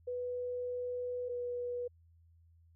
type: tone pair in turn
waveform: sine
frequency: 493.9 / 487.9 Hz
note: B4 / B4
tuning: 0 / -21 cents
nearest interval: unison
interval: 21 cents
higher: first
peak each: -35 / -35 dBFS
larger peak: neither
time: 0.07-1.29 / 1.29-1.88 s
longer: first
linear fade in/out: 10 ms
effects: added 83 Hz sine -61 dBFS peak until 2.75 s